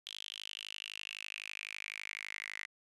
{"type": "tone with high-pass filter sweep", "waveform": "sawtooth", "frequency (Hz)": 51.91, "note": "G#1", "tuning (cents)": 0, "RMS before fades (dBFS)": -45, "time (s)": [0.06, 2.66], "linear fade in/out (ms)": 10, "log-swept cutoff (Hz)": [3300, 2000], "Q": 7.4, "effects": ["resampled to 24000 Hz"]}